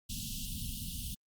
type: band-stop noise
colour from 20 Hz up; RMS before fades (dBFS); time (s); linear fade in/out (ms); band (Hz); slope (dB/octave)
pink; -39; 0.09-1.15; 10; 250 to 2800; 96
effects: Opus 48 kbps